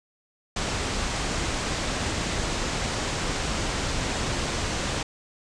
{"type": "low-pass noise", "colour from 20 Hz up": "pink", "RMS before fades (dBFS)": -28, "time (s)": [0.56, 5.03], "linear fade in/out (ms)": 5, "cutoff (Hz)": 8300, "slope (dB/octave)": 48, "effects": []}